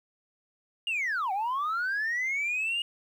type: linear two-way sweep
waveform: sine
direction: down then up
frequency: 2874 to 740 to 2874 Hz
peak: -25 dBFS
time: 0.87-2.82 s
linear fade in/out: 2 ms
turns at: 1.32 s
effects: tanh soft clip ceiling -25 dBFS + 10-bit